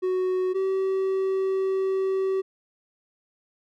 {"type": "tone pair in turn", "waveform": "triangle", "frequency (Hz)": [370, 382.8], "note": ["F#4", "G4"], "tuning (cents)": [0, -41], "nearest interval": "minor second", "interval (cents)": 59, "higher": "second", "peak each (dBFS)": -20, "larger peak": "neither", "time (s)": [[0.02, 0.54], [0.54, 2.42]], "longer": "second", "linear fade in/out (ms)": 20, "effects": []}